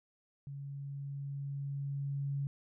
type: tone with level ramp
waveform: sine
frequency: 140 Hz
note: C#3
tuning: 18 cents sharp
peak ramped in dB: -41 to -32 dBFS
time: 0.47-2.47 s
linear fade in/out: 0 ms
effects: none